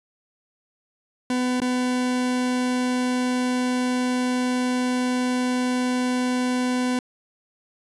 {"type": "tone with dropouts", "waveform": "40% pulse", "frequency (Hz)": 250.6, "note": "B3", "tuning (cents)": 25, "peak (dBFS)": -20, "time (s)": [1.3, 6.99], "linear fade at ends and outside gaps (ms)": 2, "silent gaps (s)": [1.602, 1.617], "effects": ["resampled to 24000 Hz"]}